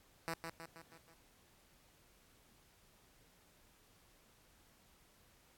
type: tone with echo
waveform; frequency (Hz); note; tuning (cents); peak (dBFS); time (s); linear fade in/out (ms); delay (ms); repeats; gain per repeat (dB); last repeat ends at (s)
5% pulse; 164.81; E3; 0; -27; 0.28-0.34; 0; 160; 5; -5; 1.14
effects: pink hiss -68 dBFS RMS until 5.57 s + AAC 64 kbps